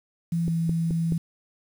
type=tone with pitch glide; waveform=sine; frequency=168.1 to 165.59 Hz; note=E3 to E3; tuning=+34 to +8 cents; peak=-22 dBFS; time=0.32-1.18 s; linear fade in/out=5 ms; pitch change=-26 cents; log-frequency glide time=0.44-0.5 s
type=click train; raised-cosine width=3 ms; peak=-18 dBFS; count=4; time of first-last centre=0.48-1.122 s; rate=4.67 Hz
effects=8-bit